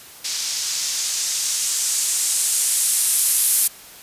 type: noise with low-pass filter sweep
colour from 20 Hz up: violet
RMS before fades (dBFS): -21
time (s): 0.24-3.68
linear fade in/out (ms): 10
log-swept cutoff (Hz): 5100 to 11000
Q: 1.6
effects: white hiss -42 dBFS RMS until 4.02 s + resampled to 32000 Hz